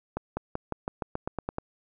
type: accelerating click train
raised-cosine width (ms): 1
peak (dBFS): -16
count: 11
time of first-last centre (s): 0.17-1.584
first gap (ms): 200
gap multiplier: 0.92
effects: none